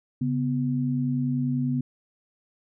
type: tone pair together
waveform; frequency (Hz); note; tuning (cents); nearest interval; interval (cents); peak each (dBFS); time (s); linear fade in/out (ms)
sine; 138.59 / 248.9; C#3 / B3; 0 / +14; minor seventh; 1014; -26 / -25; 0.21-1.81; 5
effects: none